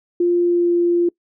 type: tone with pitch glide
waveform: sine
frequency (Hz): 349.2 to 346.4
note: F4 to F4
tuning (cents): 0 to -14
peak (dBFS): -13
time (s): 0.2-1.09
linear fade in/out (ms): 5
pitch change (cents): -14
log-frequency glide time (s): 0.41-0.73
effects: noise-tail reverb RT60 0.1 s tail -24 dB re dry